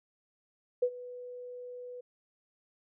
sine tone with ADSR envelope, 493.9 Hz, B4, in tune, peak -22 dBFS, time 0.82-2.01 s, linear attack 9 ms, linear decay 66 ms, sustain -19 dB, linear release 9 ms, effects none

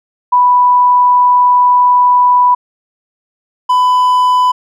sine / triangle tone pair in turn, 987.8 / 999.9 Hz, B5 / B5, 0 / +21 cents, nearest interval unison, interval 21 cents, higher second, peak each -5 dBFS, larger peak neither, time 0.32-2.55 / 3.69-4.52 s, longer first, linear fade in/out 10 ms, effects none

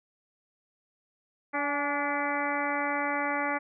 harmonic tone with a mistuned harmonic, 288.6 Hz, D4, 30 cents flat, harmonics 1 / 2 / 3 / 4 / 5 / 6 / 7 / 8, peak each -35 / -35 / -33 / -35 / -36 / -38 / -34 / -39 dBFS, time 1.53-3.59 s, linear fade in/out 20 ms, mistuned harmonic 3, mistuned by -33 cents, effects none

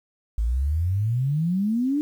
sine exponential sweep, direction up, 52.8 to 303.5 Hz, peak -20 dBFS, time 0.38-2.01 s, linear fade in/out 0 ms, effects 9-bit

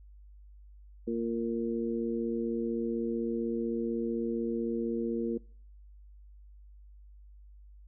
harmonic tone, 115.8 Hz, A#2, 11 cents flat, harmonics 2 / 3 / 4, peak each -32 / -34 / -35 dBFS, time 1.07-5.38 s, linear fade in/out 10 ms, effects noise-tail reverb RT60 0.5 s tail -24 dB re dry + added 50 Hz sine -50 dBFS peak until 7.87 s

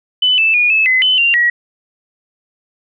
sine tone with pitch steps, 3004 / 2638 / 2445 / 2604 / 2034 / 3029 / 2774 / 1914 Hz, F#7 / E7 / D#7 / E7 / C7 / F#7 / F7 / A#6, +26 / +1 / -31 / -22 / -50 / +40 / -12 / +45 cents, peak -9 dBFS, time 0.22-1.5 s, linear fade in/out 5 ms, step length 160 ms, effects none

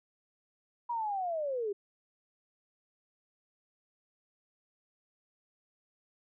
sine linear sweep, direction down, 970 to 388.3 Hz, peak -31 dBFS, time 0.89-1.73 s, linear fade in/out 10 ms, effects none

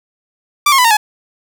sawtooth tone with pitch steps, 1172 / 1081 / 997 / 919.5 / 848.1 Hz, D6 / C#6 / B5 / A#5 / G#5, -4 / -44 / +16 / -24 / +36 cents, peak -4 dBFS, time 0.66-0.97 s, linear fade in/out 5 ms, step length 62 ms, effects none

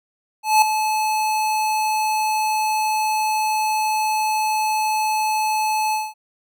square tone with ADSR envelope, 863 Hz, A5, 34 cents flat, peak -10 dBFS, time 0.43-6.14 s, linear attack 190 ms, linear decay 3 ms, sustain -9 dB, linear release 210 ms, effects none

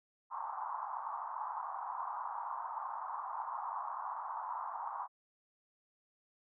white band-pass noise, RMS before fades -41 dBFS, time 0.3-5.08 s, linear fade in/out 50 ms, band 830 to 1100 Hz, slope 48 dB/octave, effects none

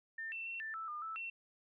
sine tone with pitch steps, 1799 / 2682 / 2713 / 1772 / 1318 / 1210 / 1315 / 2708 Hz, A6 / E7 / E7 / A6 / E6 / D#6 / E6 / E7, +38 / +29 / +49 / +12 / -1 / -49 / -5 / +46 cents, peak -40 dBFS, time 0.18-1.3 s, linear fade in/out 5 ms, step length 140 ms, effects none

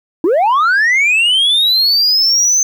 sine linear sweep, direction up, 300 to 6272 Hz, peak -6 dBFS, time 0.24-2.63 s, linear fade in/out 2 ms, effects tanh soft clip ceiling -8 dBFS + 8-bit

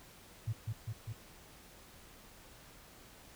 sine tone with echo, 110.4 Hz, A2, 6 cents sharp, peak -32 dBFS, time 0.47-0.53 s, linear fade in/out 10 ms, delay 200 ms, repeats 3, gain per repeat -2 dB, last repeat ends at 1.13 s, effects pink hiss -57 dBFS RMS until 3.35 s

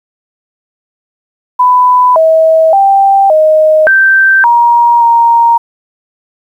sine tone with pitch steps, 997 / 643 / 786 / 623 / 1562 / 946 / 933 Hz, B5 / E5 / G5 / D#5 / G6 / A#5 / A#5, +16 / -43 / +4 / +2 / -7 / +25 / +1 cents, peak -3 dBFS, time 1.59-5.58 s, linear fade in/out 10 ms, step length 570 ms, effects 7-bit

